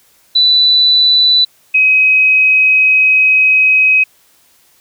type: tone pair in turn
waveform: sine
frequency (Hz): 3978 / 2534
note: B7 / D#7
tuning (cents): +12 / +31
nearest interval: minor sixth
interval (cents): 781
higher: first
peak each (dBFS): -6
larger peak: neither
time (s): 0.35-1.45 / 1.74-4.04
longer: second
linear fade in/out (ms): 10
effects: white hiss -51 dBFS RMS until 4.8 s